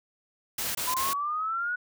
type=noise bursts; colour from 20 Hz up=white; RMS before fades=-31 dBFS; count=3; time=0.58-1.134 s; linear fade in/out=5 ms; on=170 ms; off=22 ms
type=exponential sweep; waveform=sine; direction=up; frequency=997 to 1480 Hz; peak=-27 dBFS; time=0.87-1.76 s; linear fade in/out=10 ms
effects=none